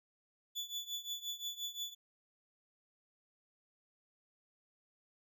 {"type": "tone with tremolo", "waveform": "35% pulse", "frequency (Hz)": 3459, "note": "A7", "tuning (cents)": -30, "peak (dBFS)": -34, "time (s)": [0.55, 1.95], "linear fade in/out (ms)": 20, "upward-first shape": "triangle", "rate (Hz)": 5.7, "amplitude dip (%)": 90, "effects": []}